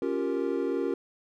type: chord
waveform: triangle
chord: G half-diminished seventh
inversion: second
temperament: equal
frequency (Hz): 277.2 / 349.2 / 392 / 466.2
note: Db4 / F4 / G4 / Bb4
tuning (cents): 0 / 0 / 0 / 0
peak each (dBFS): -30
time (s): 0.02-0.94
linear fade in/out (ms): 2
effects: none